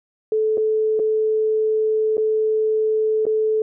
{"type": "tone with dropouts", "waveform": "sine", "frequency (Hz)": 435, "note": "A4", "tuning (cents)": -20, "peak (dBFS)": -16, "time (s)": [0.32, 3.62], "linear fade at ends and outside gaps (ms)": 2, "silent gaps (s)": [[0.573, 0.579], [0.993, 0.997], [2.17, 2.179], [3.254, 3.266]], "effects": []}